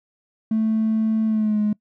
triangle tone with pitch glide, 220.1 to 210.5 Hz, A3 to G#3, +1 to +24 cents, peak -14 dBFS, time 0.51-1.73 s, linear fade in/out 5 ms, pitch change -77 cents, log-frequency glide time 1.26-1.6 s, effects noise-tail reverb RT60 0.1 s tail -25 dB re dry + tanh soft clip ceiling -14 dBFS

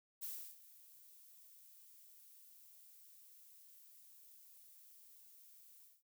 violet noise with ADSR envelope, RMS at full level -44 dBFS, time 0.21-6.03 s, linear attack 23 ms, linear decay 320 ms, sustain -18 dB, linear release 200 ms, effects none

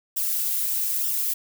violet noise with flanger, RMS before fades -25 dBFS, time 0.16-1.34 s, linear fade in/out 10 ms, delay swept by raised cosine 0.45 to 4.75 ms, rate 1.1 Hz, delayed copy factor -0.65, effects none

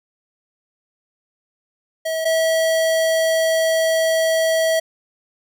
square tone pair in turn, 644 / 647.7 Hz, E5 / E5, -41 / -31 cents, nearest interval unison, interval 10 cents, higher second, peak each -21 / -16 dBFS, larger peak second, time 2.05-2.25 / 2.25-4.8 s, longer second, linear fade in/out 10 ms, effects none

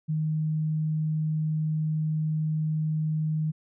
sine tone, 155.6 Hz, D#3, in tune, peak -24 dBFS, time 0.08-3.52 s, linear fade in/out 20 ms, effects none

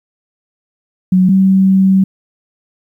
sine tone pair in turn, 185 / 191.19 Hz, F#3 / G3, 0 / -43 cents, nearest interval minor second, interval 57 cents, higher second, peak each -6 dBFS, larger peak neither, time 1.12-1.29 / 1.29-2.04 s, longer second, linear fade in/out 5 ms, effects 8-bit

